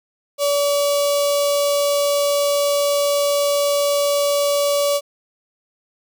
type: tone with notch filter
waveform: sawtooth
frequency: 572 Hz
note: D5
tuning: 46 cents flat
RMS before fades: -18 dBFS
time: 0.38-5.01 s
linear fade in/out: 50 ms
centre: 1700 Hz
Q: 0.74
effects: none